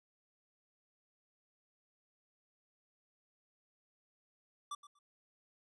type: tone with echo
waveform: square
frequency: 1167 Hz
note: D6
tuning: 11 cents flat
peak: -40 dBFS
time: 4.71-4.75 s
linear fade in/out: 5 ms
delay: 120 ms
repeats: 2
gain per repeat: -15 dB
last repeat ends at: 4.99 s
effects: resampled to 24000 Hz